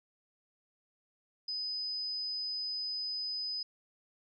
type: tone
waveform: sine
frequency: 5010 Hz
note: D#8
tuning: 11 cents sharp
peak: -34 dBFS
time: 1.48-3.63 s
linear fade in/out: 5 ms
effects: none